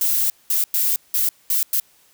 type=noise bursts at uneven times; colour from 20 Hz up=violet; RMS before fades=-19 dBFS; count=6; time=0.01-0.3 / 0.5-0.64 / 0.74-0.96 / 1.14-1.29 / 1.5-1.63 / 1.73-1.8 s; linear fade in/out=2 ms; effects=white hiss -56 dBFS RMS until 2.13 s